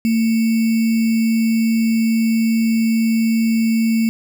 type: tone with sample-and-hold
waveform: sine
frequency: 225.6 Hz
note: A3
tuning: 44 cents sharp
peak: -13 dBFS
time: 0.05-4.09 s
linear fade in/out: 0 ms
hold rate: 2450 Hz
effects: none